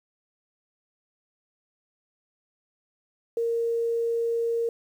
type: tone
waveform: sine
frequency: 463.9 Hz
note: A#4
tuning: 8 cents flat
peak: -23 dBFS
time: 3.37-4.69 s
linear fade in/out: 2 ms
effects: 9-bit